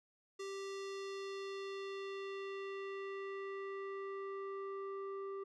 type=tone with low-pass filter sweep; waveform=square; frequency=392 Hz; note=G4; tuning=in tune; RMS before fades=-44 dBFS; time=0.39-5.44 s; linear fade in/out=10 ms; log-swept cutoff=6600 to 1000 Hz; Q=1.5; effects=none